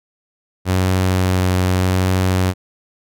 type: tone with vibrato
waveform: sawtooth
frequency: 92.5 Hz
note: F#2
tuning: in tune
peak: -10 dBFS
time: 0.65-2.54 s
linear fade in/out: 50 ms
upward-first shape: triangle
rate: 0.82 Hz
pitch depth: 14 cents each way
effects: none